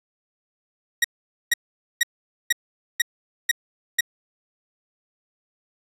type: tone bursts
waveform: sawtooth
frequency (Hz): 1896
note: A#6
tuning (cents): +29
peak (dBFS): -12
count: 7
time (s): 1.02-4.008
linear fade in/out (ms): 5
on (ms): 24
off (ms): 470
effects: resampled to 32000 Hz